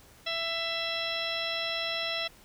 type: harmonic tone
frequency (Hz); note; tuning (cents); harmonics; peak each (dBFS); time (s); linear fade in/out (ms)
665; E5; +15; 1 / 2 / 3 / 4 / 5 / 6 / 8; -37 / -41 / -38 / -37 / -35 / -37 / -40; 0.26-2.28; 10
effects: pink hiss -56 dBFS RMS until 2.44 s